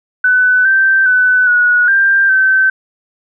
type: tone with pitch steps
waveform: sine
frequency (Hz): 1501 / 1559 / 1502 / 1460 / 1586 / 1541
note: F#6 / G6 / F#6 / F#6 / G6 / G6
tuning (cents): +24 / -10 / +26 / -24 / +20 / -30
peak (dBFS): -7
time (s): 0.24-2.7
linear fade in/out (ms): 5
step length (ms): 410
effects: none